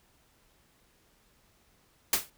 white noise with exponential decay, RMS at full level -21 dBFS, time 2.13-2.3 s, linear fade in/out 2 ms, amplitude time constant 35 ms, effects pink hiss -66 dBFS RMS until 2.37 s

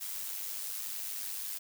blue noise with amplitude modulation, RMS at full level -36 dBFS, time 0-1.59 s, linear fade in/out 20 ms, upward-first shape sine, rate 100 Hz, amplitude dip 60%, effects none

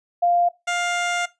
sine / 15% pulse tone pair in turn, 698.5 / 703 Hz, F5 / F5, 0 / +11 cents, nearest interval unison, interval 11 cents, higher second, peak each -15 dBFS, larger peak neither, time 0.22-0.49 / 0.67-1.26 s, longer second, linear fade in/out 10 ms, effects noise-tail reverb RT60 0.2 s tail -18 dB re dry + resampled to 22050 Hz

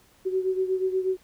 sine beating tone pair, 374 / 382.3 Hz, F#4 / G4, +19 / -43 cents, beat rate 8.3 Hz, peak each -24 / -29 dBFS, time 0.25-1.17 s, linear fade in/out 20 ms, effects pink hiss -59 dBFS RMS until 1.23 s

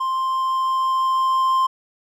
triangle tone with level ramp, 1049 Hz, C6, 4 cents sharp, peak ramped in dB -18 to -13 dBFS, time 0-1.67 s, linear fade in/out 10 ms, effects none

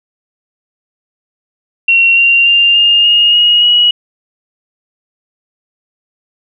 sine tone with pitch steps, 2736 / 2765 / 2793 / 2823 / 2852 / 2882 / 2912 Hz, F7 / F7 / F7 / F7 / F7 / F#7 / F#7, -36 / -18 / -1 / +18 / +36 / -46 / -28 cents, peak -5 dBFS, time 1.88-3.91 s, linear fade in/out 5 ms, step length 290 ms, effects none

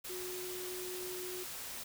sine tone in noise, 364.8 Hz, F#4, 24 cents flat, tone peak -42 dBFS, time 0.09-1.44 s, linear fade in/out 10 ms, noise white, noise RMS -44 dBFS, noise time 0.04-1.84 s, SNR -1 dB, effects none

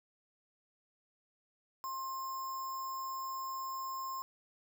sine tone with sample-and-hold, 1058 Hz, C6, 19 cents sharp, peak -37 dBFS, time 1.84-4.22 s, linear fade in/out 0 ms, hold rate 6300 Hz, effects none

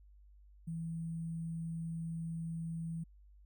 sine tone with sample-and-hold, 164.81 Hz, E3, in tune, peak -37 dBFS, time 0.67-3.04 s, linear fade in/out 10 ms, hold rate 8820 Hz, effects added 50 Hz sine -57 dBFS peak until 3.45 s

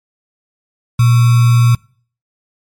sine tone with sample-and-hold, 119.4 Hz, A#2, 42 cents sharp, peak -6 dBFS, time 0.99-1.75 s, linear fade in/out 5 ms, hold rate 1225 Hz, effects noise-tail reverb RT60 0.5 s tail -26 dB re dry + MP3 64 kbps

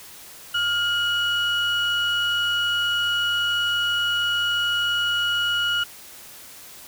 sine tone pair together, 1409.6 / 2917 Hz, F6 / F#7, +16 / -25 cents, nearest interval octave + minor second, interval 1259 cents, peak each -21 dBFS, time 0.54-5.84 s, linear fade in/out 10 ms, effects tanh soft clip ceiling -16 dBFS + white hiss -43 dBFS RMS until 6.87 s

